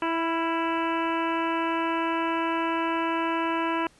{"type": "harmonic tone with a mistuned harmonic", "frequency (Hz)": 329.6, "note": "E4", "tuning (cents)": 0, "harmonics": [1, 2, 3, 4, 5, 6, 7, 8, 9], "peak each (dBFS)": [-28, -34, -28, -35, -36, -43, -40, -37, -42], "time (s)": [0.02, 3.87], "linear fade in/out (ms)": 2, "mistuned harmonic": 4, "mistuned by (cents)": 30, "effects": ["pink hiss -58 dBFS RMS until 3.99 s", "resampled to 24000 Hz"]}